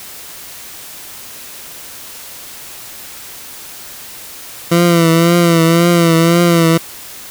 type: tone with vibrato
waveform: 20% pulse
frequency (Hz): 168.6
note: E3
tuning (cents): +39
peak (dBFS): -3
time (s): 4.71-6.78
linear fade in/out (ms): 10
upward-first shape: triangle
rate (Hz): 1.9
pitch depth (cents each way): 59
effects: white hiss -32 dBFS RMS until 7.3 s